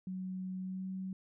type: tone with pitch glide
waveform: sine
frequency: 186.2 to 188.69 Hz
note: F#3 to F#3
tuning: +11 to +34 cents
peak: -37 dBFS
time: 0.07-1.13 s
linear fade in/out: 2 ms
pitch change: +23 cents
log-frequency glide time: 0.6-0.88 s
effects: none